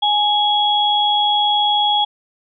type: tone pair together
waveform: sine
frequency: 834 / 3333 Hz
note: G#5 / G#7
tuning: +7 / +5 cents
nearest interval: 2 octaves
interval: 2398 cents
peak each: -16 / -16 dBFS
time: 0.02-2.05 s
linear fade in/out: 10 ms
effects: none